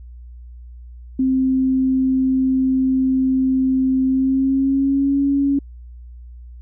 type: tone with pitch glide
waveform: sine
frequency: 261.9 to 279.1 Hz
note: C4 to C#4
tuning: +2 to +12 cents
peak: -14 dBFS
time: 1.19-5.59 s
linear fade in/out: 5 ms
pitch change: +110 cents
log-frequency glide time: 4.05-5.2 s
effects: added 60 Hz sine -35 dBFS peak until 6.61 s